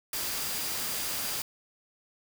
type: tone in noise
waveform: sine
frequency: 4782 Hz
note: D8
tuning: 30 cents sharp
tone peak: -42 dBFS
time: 0.13-1.42 s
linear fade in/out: 2 ms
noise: white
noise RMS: -33 dBFS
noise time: 0.13-1.42 s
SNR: -12 dB
effects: none